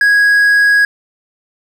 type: tone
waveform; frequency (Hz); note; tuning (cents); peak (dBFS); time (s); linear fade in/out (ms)
triangle; 1656; G#6; -5; -5; 0.01-0.85; 2
effects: none